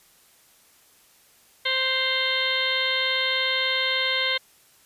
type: harmonic tone with a mistuned harmonic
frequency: 523.3 Hz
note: C5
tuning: in tune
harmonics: 1 / 2 / 3 / 4 / 5 / 6 / 7 / 8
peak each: -32 / -34 / -31 / -26 / -38 / -28 / -28 / -32 dBFS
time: 1.65-4.38 s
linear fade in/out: 10 ms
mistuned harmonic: 5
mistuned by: +74 cents
effects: white hiss -57 dBFS RMS until 4.85 s + resampled to 32000 Hz